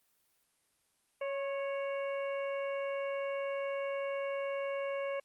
harmonic tone with a mistuned harmonic, 555 Hz, C#5, 2 cents sharp, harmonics 1 / 2 / 3 / 4 / 5, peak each -34 / -44 / -49 / -46 / -50 dBFS, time 1.21-5.2 s, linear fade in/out 5 ms, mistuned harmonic 2, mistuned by -30 cents, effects white hiss -74 dBFS RMS until 5.24 s + Opus 32 kbps

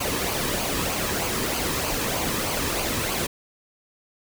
pink noise with flanger, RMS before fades -26 dBFS, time 0-3.27 s, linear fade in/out 10 ms, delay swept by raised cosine 0.54 to 1.44 ms, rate 3.2 Hz, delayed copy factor -0.5, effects none

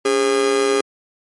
45% pulse tone with amplitude modulation, 407.4 Hz, G#4, 33 cents flat, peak -11 dBFS, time 0.05-0.81 s, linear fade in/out 5 ms, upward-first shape sine, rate 125 Hz, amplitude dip 80%, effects MP3 48 kbps

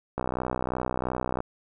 click train, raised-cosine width 1 ms, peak -14 dBFS, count 78, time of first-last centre 0.18-1.404 s, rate 62.9 Hz, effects none

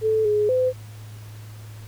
sine tone with pitch steps, 437.5 / 419.6 / 510 Hz, A4 / G#4 / C5, -10 / +18 / -44 cents, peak -17 dBFS, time 0.01-0.73 s, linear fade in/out 50 ms, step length 240 ms, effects added 107 Hz sine -37 dBFS peak until 1.87 s + pink hiss -49 dBFS RMS until 1.87 s

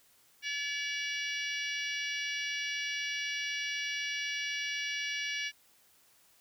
harmonic tone, 572 Hz, D5, 46 cents flat, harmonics 3 / 4 / 5 / 6 / 7 / 8 / 9 / 10, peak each -39 / -37 / -39 / -44 / -48 / -48 / -50 / -45 dBFS, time 0.42-5.52 s, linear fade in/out 50 ms, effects white hiss -65 dBFS RMS until 6.4 s

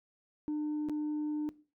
sine tone with dropouts, 300.9 Hz, D4, 42 cents sharp, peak -29 dBFS, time 0.48-1.49 s, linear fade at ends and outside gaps 0 ms, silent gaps 0.887-0.896 s, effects noise-tail reverb RT60 0.4 s tail -21 dB re dry + tanh soft clip ceiling -30 dBFS

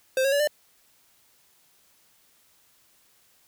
square tone with pitch steps, 523.3 / 546.5 / 570.7 / 595.9 Hz, C5 / C#5 / D5 / D5, 0 / -25 / -50 / +25 cents, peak -21 dBFS, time 0.17-0.474 s, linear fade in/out 2 ms, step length 76 ms, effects white hiss -62 dBFS RMS until 3.47 s

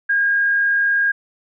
sine tone with frequency modulation, 1624 Hz, G#6, 39 cents flat, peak -14 dBFS, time 0.09-1.12 s, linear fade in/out 10 ms, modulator 60.1 Hz, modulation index 0.37, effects none

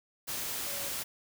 sine tone in noise, 563 Hz, C#5, 27 cents sharp, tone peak -46 dBFS, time 0.65-0.9 s, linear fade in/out 20 ms, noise white, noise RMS -36 dBFS, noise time 0.27-1.04 s, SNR -13 dB, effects none

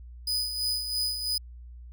40% pulse tone with tremolo, 4981 Hz, D#8, 1 cent sharp, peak -24 dBFS, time 0.27-1.38 s, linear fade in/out 5 ms, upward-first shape sine, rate 3 Hz, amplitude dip 55%, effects added 60 Hz sine -42 dBFS peak until 1.92 s

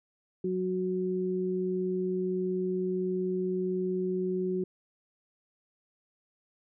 sine tone pair together, 184.3 / 368.6 Hz, F#3 / F#4, -7 / -7 cents, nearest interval octave, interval 1200 cents, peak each -32 / -29 dBFS, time 0.44-4.64 s, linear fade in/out 5 ms, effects none

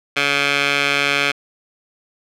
15% pulse tone with band-pass filter, 141.9 Hz, C#3, 41 cents sharp, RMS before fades -18 dBFS, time 0.16-1.32 s, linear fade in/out 10 ms, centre 2500 Hz, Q 1.8, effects none

